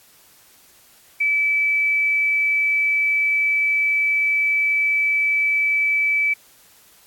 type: tone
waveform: sine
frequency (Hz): 2305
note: D7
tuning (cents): -33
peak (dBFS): -16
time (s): 1.2-6.34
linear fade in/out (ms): 10
effects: white hiss -52 dBFS RMS until 7.06 s + AAC 64 kbps